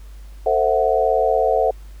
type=chord; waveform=sine; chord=F# half-diminished seventh; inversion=first; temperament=equal with one note detuned; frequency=447.2 / 523.3 / 659.3 / 740 Hz; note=A4 / C5 / E5 / F#5; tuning=+28 / 0 / 0 / 0 cents; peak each=-20 dBFS; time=0.46-1.71 s; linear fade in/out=5 ms; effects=added 50 Hz sine -35 dBFS peak until 2 s + pink hiss -53 dBFS RMS until 2 s